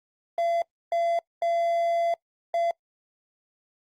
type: tone bursts at uneven times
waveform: triangle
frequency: 680 Hz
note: F5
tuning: 46 cents flat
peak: -20 dBFS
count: 4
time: 0.38-0.62 / 0.92-1.19 / 1.42-2.14 / 2.54-2.71 s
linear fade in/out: 2 ms
effects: noise-tail reverb RT60 0.1 s tail -24 dB re dry + Opus 24 kbps